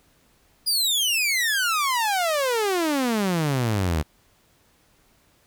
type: exponential sweep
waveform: sawtooth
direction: down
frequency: 4978 to 73.42 Hz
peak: -17 dBFS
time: 0.66-4.03 s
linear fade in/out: 20 ms
effects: pink hiss -61 dBFS RMS until 5.46 s